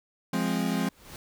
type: chord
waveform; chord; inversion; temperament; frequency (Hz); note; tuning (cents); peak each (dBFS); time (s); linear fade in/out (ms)
40% pulse; F minor; none; equal; 174.61 / 207.7 / 261.6; F3 / Ab3 / C4; 0 / 0 / 0; -29; 0.33-0.89; 5
type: noise with exponential growth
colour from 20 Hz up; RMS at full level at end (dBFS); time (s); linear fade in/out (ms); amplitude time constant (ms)
pink; -41; 0.71-1.16; 1; 96
effects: none